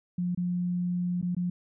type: tone with dropouts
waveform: sine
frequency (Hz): 177.6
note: F3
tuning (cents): +29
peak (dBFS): -26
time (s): 0.18-1.5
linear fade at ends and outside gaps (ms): 5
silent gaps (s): 0.349-0.374 / 1.215-1.226 / 1.349-1.366
effects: none